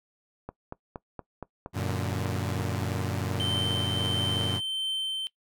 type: click train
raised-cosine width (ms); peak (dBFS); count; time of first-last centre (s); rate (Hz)
1; -22; 11; 0.49-2.832; 4.27
type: chord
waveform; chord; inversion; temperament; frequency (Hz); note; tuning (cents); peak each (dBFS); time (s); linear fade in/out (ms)
sawtooth; Gb augmented; none; equal with one note detuned; 93.79 / 116.54 / 146.83; Gb2 / Bb2 / D3; +24 / 0 / 0; -27 / -29 / -31; 1.73-4.61; 50
type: tone with tremolo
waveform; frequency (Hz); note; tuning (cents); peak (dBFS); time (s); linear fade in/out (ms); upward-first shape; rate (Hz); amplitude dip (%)
triangle; 3100; G7; -20; -25; 3.4-5.27; 0; triangle; 1.5; 30
effects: noise-tail reverb RT60 0.1 s tail -20 dB re dry